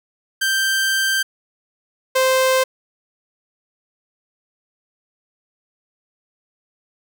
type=tone pair in turn; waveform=sawtooth; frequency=1568 / 521.1 Hz; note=G6 / C5; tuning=0 / -7 cents; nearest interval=octave + perfect fifth; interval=1907 cents; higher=first; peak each=-13 / -10 dBFS; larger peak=second; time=0.41-1.23 / 2.15-2.64 s; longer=first; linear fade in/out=10 ms; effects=none